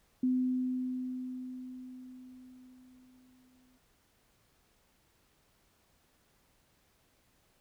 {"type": "tone with exponential decay", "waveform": "sine", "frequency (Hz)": 254.4, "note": "C4", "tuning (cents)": -48, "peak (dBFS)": -25, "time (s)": [0.23, 3.78], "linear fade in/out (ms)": 5, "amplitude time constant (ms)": 770, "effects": ["pink hiss -70 dBFS RMS until 7.6 s"]}